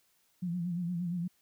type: tone with vibrato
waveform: sine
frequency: 174.61 Hz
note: F3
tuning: in tune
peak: -31 dBFS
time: 0.42-1.28 s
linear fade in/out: 10 ms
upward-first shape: sine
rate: 8.6 Hz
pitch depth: 69 cents each way
effects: white hiss -71 dBFS RMS until 1.41 s